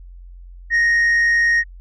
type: tone with frequency modulation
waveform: sine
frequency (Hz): 1864.7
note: A#6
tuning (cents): 0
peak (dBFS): -10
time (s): 0.7-1.64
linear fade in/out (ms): 50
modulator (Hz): 80.4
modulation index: 0.29
effects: tanh soft clip ceiling -12 dBFS + added 44 Hz sine -36 dBFS peak until 1.8 s